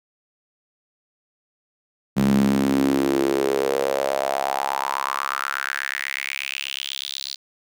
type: tone with high-pass filter sweep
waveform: sawtooth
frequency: 68.2 Hz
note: C#2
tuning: 28 cents flat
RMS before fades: -23 dBFS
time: 2.16-7.36 s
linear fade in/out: 20 ms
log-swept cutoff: 180 to 4300 Hz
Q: 5
effects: none